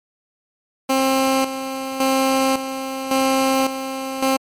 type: tone with tremolo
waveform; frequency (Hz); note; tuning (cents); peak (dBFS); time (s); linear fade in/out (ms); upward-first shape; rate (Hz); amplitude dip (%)
15% pulse; 265.9; C4; +28; -9; 0.89-4.37; 10; square; 0.9; 65
effects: MP3 64 kbps